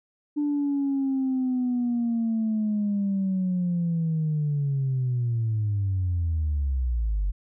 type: linear sweep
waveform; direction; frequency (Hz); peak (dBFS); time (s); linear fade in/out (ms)
sine; down; 295.6 to 45.6; -21; 0.36-7.32; 20
effects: tanh soft clip ceiling -19 dBFS